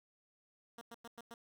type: tone bursts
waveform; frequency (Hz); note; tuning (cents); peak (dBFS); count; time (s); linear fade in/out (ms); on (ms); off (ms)
10% pulse; 233.1; A#3; 0; -40; 5; 0.78-1.34; 2; 32; 100
effects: none